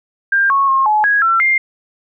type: tone with pitch steps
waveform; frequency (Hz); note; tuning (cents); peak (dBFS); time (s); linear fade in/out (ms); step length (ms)
sine; 1595 / 1101 / 1073 / 851 / 1656 / 1348 / 2109; G6 / C#6 / C6 / G#5 / G#6 / E6 / C7; +30 / -12 / +43 / +42 / -5 / +38 / +13; -10; 0.32-1.58; 5; 180
effects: none